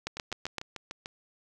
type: two click trains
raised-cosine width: 0.2 ms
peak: -15 / -21 dBFS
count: 5 / 7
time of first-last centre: 0.07-0.583 / 0.17-1.059 s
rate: 7.8 / 6.75 Hz
effects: none